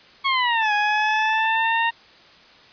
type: exponential two-way sweep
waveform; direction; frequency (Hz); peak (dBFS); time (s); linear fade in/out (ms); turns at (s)
20% pulse; down then up; 1108.7 to 829 to 927; -13; 0.24-1.91; 20; 0.73
effects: white hiss -49 dBFS RMS until 2.72 s + resampled to 11025 Hz